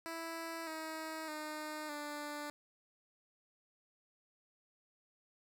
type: tone with pitch steps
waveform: 10% pulse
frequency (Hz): 329.6 / 317.5 / 305.8 / 294.5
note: E4 / D#4 / D#4 / D4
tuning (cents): 0 / +35 / -30 / +5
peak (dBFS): -33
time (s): 0.06-2.5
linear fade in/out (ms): 0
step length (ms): 610
effects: none